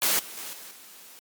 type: noise with level steps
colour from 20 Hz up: white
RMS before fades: -23 / -41 / -37 / -43 / -48 dBFS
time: 0.02-1.19 s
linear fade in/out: 0 ms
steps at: 0.19 / 0.37 / 0.53 / 0.71 s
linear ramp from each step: 2 ms
effects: high-pass 200 Hz 12 dB/octave + MP3 96 kbps